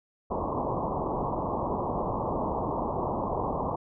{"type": "low-pass noise", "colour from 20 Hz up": "white", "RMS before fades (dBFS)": -30, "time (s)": [0.3, 3.76], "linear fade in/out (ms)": 10, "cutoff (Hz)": 1100, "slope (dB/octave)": 96, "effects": []}